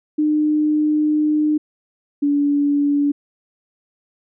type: tone pair in turn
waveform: sine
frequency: 303.1 / 287.4 Hz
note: D#4 / D4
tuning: -45 / -37 cents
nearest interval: minor second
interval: 92 cents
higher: first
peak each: -14 dBFS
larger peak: neither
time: 0.18-1.58 / 2.22-3.12 s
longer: first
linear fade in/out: 10 ms
effects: none